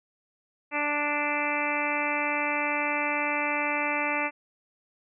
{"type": "harmonic tone", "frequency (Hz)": 293.7, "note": "D4", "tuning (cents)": 0, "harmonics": [1, 2, 3, 4, 5, 6, 7, 8, 9], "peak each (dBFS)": [-35, -34, -32, -35, -37, -38, -32, -32, -34], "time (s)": [0.71, 4.31], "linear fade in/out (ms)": 50, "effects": []}